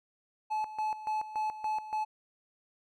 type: tone with tremolo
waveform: triangle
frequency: 861 Hz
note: A5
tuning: 38 cents flat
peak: -27 dBFS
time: 0.5-2.05 s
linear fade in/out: 20 ms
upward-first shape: square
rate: 3.5 Hz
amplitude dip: 75%
effects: none